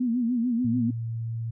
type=tone with vibrato; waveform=sine; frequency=240 Hz; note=B3; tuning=49 cents flat; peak=-22 dBFS; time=0-0.91 s; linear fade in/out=10 ms; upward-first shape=sine; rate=6.8 Hz; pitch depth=100 cents each way
type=tone with pitch glide; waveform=sine; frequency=116.54 to 114.41 Hz; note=A#2 to A#2; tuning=0 to -32 cents; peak=-28 dBFS; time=0.64-1.51 s; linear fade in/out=10 ms; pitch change=-32 cents; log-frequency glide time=0.78-1.08 s
effects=none